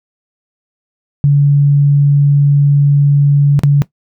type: tone with dropouts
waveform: sine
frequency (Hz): 142.9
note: D3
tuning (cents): -47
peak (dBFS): -5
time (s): 1.24-3.82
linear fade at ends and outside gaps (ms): 0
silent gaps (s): 3.592-3.635
effects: noise-tail reverb RT60 0.1 s tail -17 dB re dry